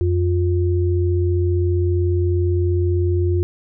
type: tone pair together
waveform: sine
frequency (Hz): 88.5 / 353.7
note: F2 / F4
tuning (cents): +23 / +22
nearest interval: 2 octaves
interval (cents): 2399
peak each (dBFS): -16 / -21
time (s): 0.01-3.43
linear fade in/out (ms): 0
effects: none